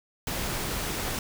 pink noise, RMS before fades -31 dBFS, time 0.27-1.19 s, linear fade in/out 2 ms, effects none

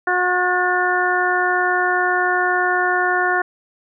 harmonic tone with a mistuned harmonic, 362.1 Hz, F#4, 37 cents flat, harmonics 1 / 2 / 3 / 4 / 5, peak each -23 / -21 / -24 / -20 / -22 dBFS, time 0.07-3.42 s, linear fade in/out 5 ms, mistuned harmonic 5, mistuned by -33 cents, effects none

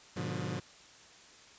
sawtooth chord, G# diminished seventh, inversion none, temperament just, 103.83 / 124.59 / 149.51 / 179.41 Hz, G#2 / B2 / D3 / F3, 0 / +16 / +31 / +47 cents, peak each -37 / -36 / -36 / -35 dBFS, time 0.16-0.6 s, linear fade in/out 10 ms, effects white hiss -56 dBFS RMS until 1.58 s + resampled to 16000 Hz

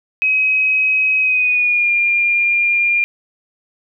sine tone with pitch glide, 2539 to 2403 Hz, D#7 to D7, +34 to +39 cents, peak -12 dBFS, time 0.22-3.04 s, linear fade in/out 0 ms, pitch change -95 cents, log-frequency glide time 1.2-1.92 s, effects none

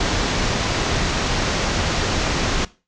pink low-pass noise, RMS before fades -21 dBFS, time 0-2.65 s, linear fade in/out 5 ms, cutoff 6800 Hz, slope 48 dB/octave, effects noise-tail reverb RT60 0.3 s tail -19 dB re dry

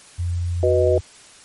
sine tone with pitch glide, 87.31 to 86.36 Hz, F2 to F2, 0 to -19 cents, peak -20 dBFS, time 0.18-1.01 s, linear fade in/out 20 ms, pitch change -19 cents, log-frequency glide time 0.73-0.87 s
sine chord, B major, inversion second, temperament equal, 370 / 493.9 / 622.3 Hz, F#4 / B4 / D#5, 0 / 0 / 0 cents, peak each -19 dBFS, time 0.63-0.98 s, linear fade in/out 2 ms
effects white hiss -46 dBFS RMS until 1.44 s + MP3 48 kbps

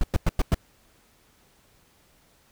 brown noise bursts, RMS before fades -19 dBFS, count 5, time 0.01-0.545 s, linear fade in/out 2 ms, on 27 ms, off 100 ms, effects pink hiss -61 dBFS RMS until 2.51 s

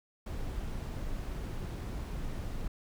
brown noise, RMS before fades -37 dBFS, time 0.26-2.68 s, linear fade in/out 5 ms, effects none

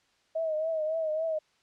sine tone with vibrato, 634 Hz, D#5, 32 cents sharp, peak -27 dBFS, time 0.35-1.39 s, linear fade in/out 10 ms, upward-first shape triangle, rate 3.6 Hz, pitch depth 68 cents each way, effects white hiss -68 dBFS RMS until 1.62 s + low-pass 5000 Hz 12 dB/octave

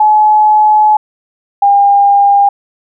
sine tone pair in turn, 852 / 804.2 Hz, G#5 / G5, +44 / +44 cents, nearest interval minor second, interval 100 cents, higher first, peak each -4 dBFS, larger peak neither, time 0-0.97 / 1.62-2.49 s, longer first, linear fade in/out 5 ms, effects none

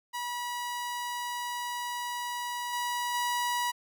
sawtooth tone with level steps, 970 Hz, B5, 31 cents flat, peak -29 / -26 / -24 dBFS, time 0.13-3.72 s, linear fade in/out 20 ms, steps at 2.73 / 3.14 s, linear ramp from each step 2 ms, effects none

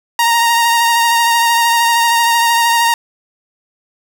sawtooth tone with vibrato, 932.3 Hz, A#5, in tune, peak -6 dBFS, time 0.19-2.94 s, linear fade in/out 2 ms, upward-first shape triangle, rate 13 Hz, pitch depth 26 cents each way, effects none

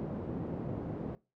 pink band-pass noise, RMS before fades -38 dBFS, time 0-1.15 s, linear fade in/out 0 ms, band 120 to 450 Hz, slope 12 dB/octave, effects noise-tail reverb RT60 0.3 s tail -22 dB re dry

